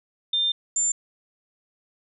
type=tone pair in turn; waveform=sine; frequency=3600 / 7200 Hz; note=A7 / A8; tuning=+39 / +39 cents; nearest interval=octave; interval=1200 cents; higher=second; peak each=-20 / -20 dBFS; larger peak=neither; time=0.33-0.52 / 0.76-0.92 s; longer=first; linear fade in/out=5 ms; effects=none